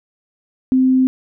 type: tone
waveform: sine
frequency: 259.2 Hz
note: C4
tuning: 16 cents flat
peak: -10 dBFS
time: 0.72-1.07 s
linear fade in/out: 0 ms
effects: none